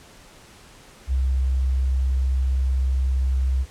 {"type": "tone", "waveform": "sine", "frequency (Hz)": 65.4, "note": "C2", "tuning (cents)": 0, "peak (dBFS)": -18, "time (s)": [1.07, 3.66], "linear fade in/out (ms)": 50, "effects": ["pink hiss -48 dBFS RMS until 3.7 s", "low-pass 10000 Hz 12 dB/octave"]}